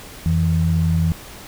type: tone pair together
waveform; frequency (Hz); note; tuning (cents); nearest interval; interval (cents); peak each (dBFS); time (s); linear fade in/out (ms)
sine; 86.6 / 163.48; F2 / E3; -14 / -14; major seventh; 1100; -18 / -17; 0.26-1.12; 0
effects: pink hiss -38 dBFS RMS until 1.47 s